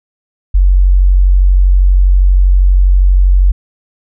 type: tone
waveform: sine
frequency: 46.25 Hz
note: F#1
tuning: in tune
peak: -4 dBFS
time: 0.54-3.52 s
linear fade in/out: 10 ms
effects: none